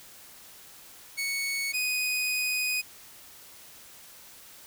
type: tone pair in turn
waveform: sawtooth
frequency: 2217 / 2493 Hz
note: C#7 / D#7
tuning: 0 / +3 cents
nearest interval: major second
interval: 203 cents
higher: second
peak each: -25 / -23 dBFS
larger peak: second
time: 1.17-1.73 / 1.73-2.82 s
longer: second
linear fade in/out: 20 ms
effects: white hiss -50 dBFS RMS until 4.66 s